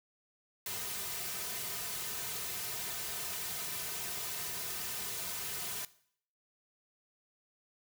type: noise with comb filter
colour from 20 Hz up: white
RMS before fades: -39 dBFS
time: 0.66-5.85 s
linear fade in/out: 2 ms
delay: 3.6 ms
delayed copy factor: -0.75
effects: noise-tail reverb RT60 0.6 s tail -18 dB re dry